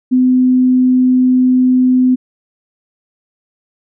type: tone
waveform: sine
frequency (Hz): 254.2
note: C4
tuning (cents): -50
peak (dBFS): -7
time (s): 0.11-2.16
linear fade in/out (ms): 20
effects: none